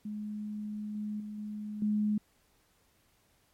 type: tone with level steps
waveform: sine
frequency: 210.5 Hz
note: G#3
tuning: 24 cents sharp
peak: -35 / -33 / -38 / -36 / -26 dBFS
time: 0.05-2.18 s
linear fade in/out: 5 ms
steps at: 0.95 / 1.2 / 1.38 / 1.82 s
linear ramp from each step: 2 ms
effects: pink hiss -69 dBFS RMS until 3.53 s + MP3 64 kbps